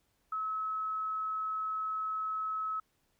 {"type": "tone", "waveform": "sine", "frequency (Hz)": 1290, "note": "E6", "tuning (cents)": -38, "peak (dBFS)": -32, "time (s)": [0.32, 2.8], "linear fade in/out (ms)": 5, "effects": ["pink hiss -75 dBFS RMS until 3.19 s"]}